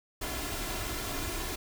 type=noise with comb filter; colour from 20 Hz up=pink; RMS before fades=-35 dBFS; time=0.21-1.56 s; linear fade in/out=10 ms; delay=2.9 ms; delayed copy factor=+0.6; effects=none